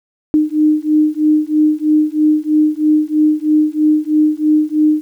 sine beating tone pair, 304.1 / 307.2 Hz, D#4 / D#4, -40 / -22 cents, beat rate 3.1 Hz, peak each -13 dBFS, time 0.34-5.01 s, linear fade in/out 0 ms, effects 8-bit

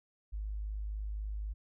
sine tone, 51.91 Hz, G#1, in tune, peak -35 dBFS, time 0.32-1.54 s, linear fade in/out 20 ms, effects none

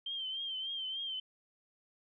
sine tone with vibrato, 3142 Hz, G7, 3 cents sharp, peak -36 dBFS, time 0.06-1.2 s, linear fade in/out 5 ms, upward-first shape triangle, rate 3.4 Hz, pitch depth 68 cents each way, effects none

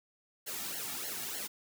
white noise with flanger, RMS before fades -39 dBFS, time 0.46-1.48 s, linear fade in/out 20 ms, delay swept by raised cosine 0.81 to 2.01 ms, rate 3.3 Hz, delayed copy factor -0.9, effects none

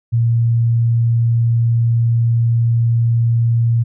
sine tone, 116.54 Hz, A#2, in tune, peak -11 dBFS, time 0.12-3.84 s, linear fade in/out 20 ms, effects none

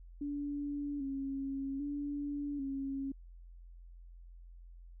sine tone with vibrato, 280 Hz, C#4, 18 cents sharp, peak -35 dBFS, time 0.21-3.12 s, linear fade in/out 5 ms, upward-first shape square, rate 0.63 Hz, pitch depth 47 cents each way, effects added 43 Hz sine -50 dBFS peak until 5 s

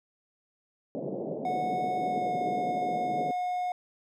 white band-pass noise, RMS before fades -35 dBFS, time 0.95-3.31 s, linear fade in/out 0 ms, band 140 to 640 Hz, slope 48 dB/octave
triangle tone with pitch glide, 732 to 722.8 Hz, F#5 to F#5, -19 to -41 cents, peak -26 dBFS, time 1.45-3.72 s, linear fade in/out 2 ms, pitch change -22 cents, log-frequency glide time 1.98-2.35 s
effects none

